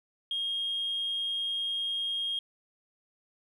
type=tone; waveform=sine; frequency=3245 Hz; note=G#7; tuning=41 cents flat; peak=-28 dBFS; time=0.31-2.39 s; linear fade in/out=2 ms; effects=tanh soft clip ceiling -25 dBFS + 11-bit